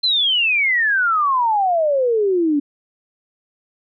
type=exponential sweep; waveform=sine; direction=down; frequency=4167 to 280 Hz; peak=-14 dBFS; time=0.03-2.6 s; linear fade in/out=10 ms; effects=none